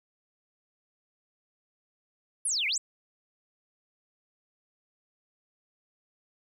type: exponential two-way sweep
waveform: sine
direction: down then up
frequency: 11175 to 2036 to 8430 Hz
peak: -26 dBFS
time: 2.45-2.78 s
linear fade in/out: 5 ms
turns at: 2.67 s
effects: 10-bit